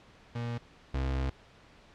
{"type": "tone pair in turn", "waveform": "35% pulse", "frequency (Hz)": [118.5, 66.24], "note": ["A#2", "C2"], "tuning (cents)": [29, 22], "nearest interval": "minor seventh", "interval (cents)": 1007, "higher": "first", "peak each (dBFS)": [-31, -27], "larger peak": "second", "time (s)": [[0.35, 0.58], [0.94, 1.3]], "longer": "second", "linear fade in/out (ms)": 5, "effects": ["pink hiss -57 dBFS RMS until 1.94 s", "low-pass 4000 Hz 12 dB/octave"]}